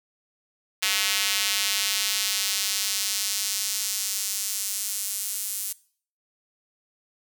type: tone with high-pass filter sweep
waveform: square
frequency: 100.3 Hz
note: G2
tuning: 40 cents sharp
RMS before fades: -27 dBFS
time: 0.82-5.73 s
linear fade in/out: 10 ms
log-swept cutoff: 2700 to 9300 Hz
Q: 1
effects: noise-tail reverb RT60 0.5 s tail -21 dB re dry